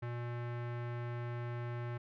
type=tone with low-pass filter; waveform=square; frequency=120 Hz; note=B2; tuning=49 cents flat; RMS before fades=-40 dBFS; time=0.02-1.98 s; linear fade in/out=10 ms; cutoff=1900 Hz; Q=1.4; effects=none